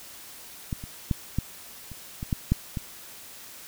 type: clicks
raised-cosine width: 5 ms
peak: -16 / -25 / -11 / -12 / -28 / -20 / -12 / -8 / -17 dBFS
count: 9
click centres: 0.728 / 0.839 / 1.112 / 1.386 / 1.917 / 2.229 / 2.328 / 2.52 / 2.772 s
effects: white hiss -45 dBFS RMS until 3.67 s